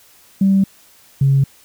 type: tone pair in turn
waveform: sine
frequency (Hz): 194.4 / 136.99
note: G3 / C#3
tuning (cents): -14 / -20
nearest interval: tritone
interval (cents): 606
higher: first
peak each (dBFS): -9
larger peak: neither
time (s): 0.41-0.64 / 1.21-1.44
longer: neither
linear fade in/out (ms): 5
effects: tanh soft clip ceiling -5 dBFS + white hiss -49 dBFS RMS until 1.64 s